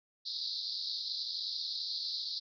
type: band-pass noise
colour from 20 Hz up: pink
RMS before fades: -38 dBFS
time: 0.25-2.4 s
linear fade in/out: 20 ms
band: 3800 to 5000 Hz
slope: 96 dB/octave
effects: none